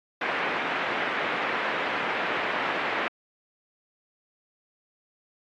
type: low-pass noise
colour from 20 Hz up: white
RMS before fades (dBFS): -28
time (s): 0.21-3.08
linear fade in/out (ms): 2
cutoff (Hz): 2300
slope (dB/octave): 24
effects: high-pass 300 Hz 12 dB/octave + AAC 48 kbps